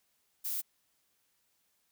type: noise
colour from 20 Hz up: violet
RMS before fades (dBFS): -35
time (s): 0.44-0.62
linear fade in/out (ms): 20
effects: white hiss -75 dBFS RMS until 1.91 s